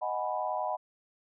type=chord; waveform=sine; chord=G# minor seventh; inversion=second; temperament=equal; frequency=622.3 / 740 / 830.6 / 987.8 Hz; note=D#5 / F#5 / G#5 / B5; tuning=0 / 0 / 0 / 0 cents; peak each=-35 / -34 / -37 / -35 dBFS; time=0.01-0.77 s; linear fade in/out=20 ms; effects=none